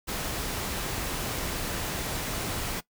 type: noise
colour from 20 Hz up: pink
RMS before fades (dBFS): -32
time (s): 0.07-2.81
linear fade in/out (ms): 20
effects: noise-tail reverb RT60 0.1 s tail -19 dB re dry